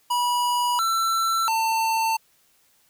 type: tone with pitch steps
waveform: square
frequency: 973 / 1340 / 896 Hz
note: B5 / E6 / A5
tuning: -26 / +28 / +31 cents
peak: -21 dBFS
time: 0.1-2.17 s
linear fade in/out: 10 ms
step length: 690 ms
effects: white hiss -62 dBFS RMS until 2.89 s